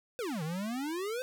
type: exponential two-way sweep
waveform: square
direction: down then up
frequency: 523.3 to 150 to 523.3 Hz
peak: -34 dBFS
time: 0.19-1.22 s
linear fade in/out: 0 ms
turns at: 0.43 s
effects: 12-bit